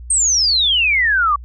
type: exponential sweep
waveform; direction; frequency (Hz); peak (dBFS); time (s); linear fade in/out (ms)
sine; down; 8690 to 1130; -12; 0.1-1.36; 5
effects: added 60 Hz sine -31 dBFS peak until 1.44 s